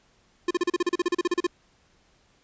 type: tone bursts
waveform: square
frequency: 352 Hz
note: F4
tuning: 14 cents sharp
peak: -21 dBFS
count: 16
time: 0.48-1.468 s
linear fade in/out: 5 ms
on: 28 ms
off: 36 ms
effects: pink hiss -63 dBFS RMS until 2.43 s + resampled to 16000 Hz